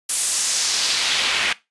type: noise with band-pass filter sweep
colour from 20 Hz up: pink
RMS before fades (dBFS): -21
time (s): 0.09-1.53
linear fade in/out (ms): 5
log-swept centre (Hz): 10000 to 2400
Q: 1.5
effects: noise-tail reverb RT60 0.2 s tail -18 dB re dry + resampled to 24000 Hz